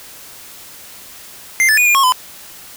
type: tone with pitch steps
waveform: square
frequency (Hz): 2091 / 1746 / 2460 / 2415 / 1089 / 1012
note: C7 / A6 / D#7 / D7 / C#6 / B5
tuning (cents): -2 / -14 / -20 / +48 / -31 / +42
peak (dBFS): -10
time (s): 1.6-2.122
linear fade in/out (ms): 0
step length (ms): 87
effects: white hiss -37 dBFS RMS until 2.76 s